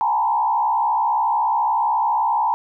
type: tone with frequency modulation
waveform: sine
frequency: 902 Hz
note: A5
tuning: 43 cents sharp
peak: -16 dBFS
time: 0.01-2.54 s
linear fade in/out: 0 ms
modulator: 65.8 Hz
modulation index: 1.3
effects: none